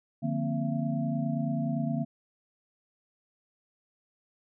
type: tone cluster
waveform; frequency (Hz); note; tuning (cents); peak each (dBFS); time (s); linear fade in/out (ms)
sine; 149.3 / 177.1 / 232.7 / 262.3 / 674; D3 / F3 / A#3 / C4 / E5; +29 / +24 / -3 / +4 / +38; -31 / -38 / -31 / -35 / -38; 0.22-2.05; 20
effects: none